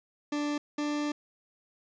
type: tone pair in turn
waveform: 40% pulse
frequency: 293.7 / 295.2 Hz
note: D4 / D4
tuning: 0 / +9 cents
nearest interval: unison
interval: 9 cents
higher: second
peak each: -28 dBFS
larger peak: neither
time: 0.32-0.58 / 0.78-1.12 s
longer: second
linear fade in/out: 5 ms
effects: resampled to 16000 Hz + 10-bit